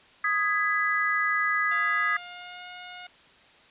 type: chord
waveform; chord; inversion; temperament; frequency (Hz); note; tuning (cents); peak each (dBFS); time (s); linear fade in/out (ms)
sine; G# minor; second; just; 1245.9 / 1661.2 / 1993.5; D#6 / G#6 / B6; +2 / 0 / +16; -27; 0.24-2.17; 5
type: tone with pitch glide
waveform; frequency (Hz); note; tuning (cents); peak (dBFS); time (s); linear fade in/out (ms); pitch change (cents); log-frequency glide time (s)
10% pulse; 698.5 to 720.2; F5 to F#5; 0 to -47; -31; 1.71-3.07; 5; +53; 1.84-2.68
effects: white hiss -55 dBFS RMS until 3.7 s + resampled to 8000 Hz